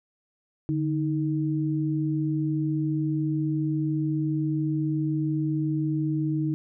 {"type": "tone pair together", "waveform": "sine", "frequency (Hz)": [147.9, 313.6], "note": ["D3", "D#4"], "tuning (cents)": [13, 14], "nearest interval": "octave + minor second", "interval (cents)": 1301, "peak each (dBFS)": -26, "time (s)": [0.69, 6.54], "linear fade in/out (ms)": 0, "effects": []}